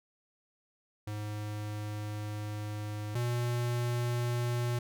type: tone pair in turn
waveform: square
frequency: 105.3 / 120.62 Hz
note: G#2 / B2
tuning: +24 / -40 cents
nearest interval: major second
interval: 236 cents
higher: second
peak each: -36 / -30 dBFS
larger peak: second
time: 1.07-3.15 / 3.15-4.79 s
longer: first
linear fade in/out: 5 ms
effects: none